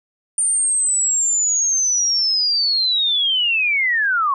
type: linear sweep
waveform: sine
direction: down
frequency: 9090 to 1061 Hz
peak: -15 dBFS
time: 0.38-4.34 s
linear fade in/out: 2 ms
effects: none